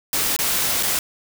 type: noise with dropouts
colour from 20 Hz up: white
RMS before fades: -21 dBFS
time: 0.13-0.99 s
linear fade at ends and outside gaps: 1 ms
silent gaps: 0.364-0.389 / 0.827-0.832 s
effects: none